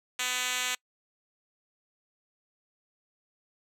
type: tone with band-pass filter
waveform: 5% pulse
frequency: 250.9 Hz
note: B3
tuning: 28 cents sharp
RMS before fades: -31 dBFS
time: 0.19-0.75 s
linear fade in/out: 5 ms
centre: 5400 Hz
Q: 0.87
effects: noise-tail reverb RT60 0.1 s tail -26 dB re dry